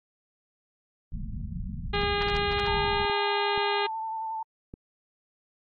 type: low-pass noise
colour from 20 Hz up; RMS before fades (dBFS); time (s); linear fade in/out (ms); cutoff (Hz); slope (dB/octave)
pink; -34; 1.12-3.05; 5; 230; 96
type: harmonic tone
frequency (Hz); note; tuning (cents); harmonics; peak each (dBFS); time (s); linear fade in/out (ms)
407.6; G#4; -32; 1 / 2 / 3 / 4 / 5 / 6 / 7 / 8 / 9 / 10; -29 / -32 / -34 / -35 / -36 / -37 / -37 / -38 / -39 / -39; 1.93-3.87; 10
type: clicks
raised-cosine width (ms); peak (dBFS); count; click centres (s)
3; -27; 10; 2.033 / 2.182 / 2.27 / 2.419 / 2.847 / 2.878 / 3.05 / 3.098 / 3.577 / 4.739
type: tone with vibrato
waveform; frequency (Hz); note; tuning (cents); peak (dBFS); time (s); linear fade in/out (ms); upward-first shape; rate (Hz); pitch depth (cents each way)
sine; 888; A5; +16; -30; 2.67-4.43; 5; sine; 11; 23
effects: AAC 48 kbps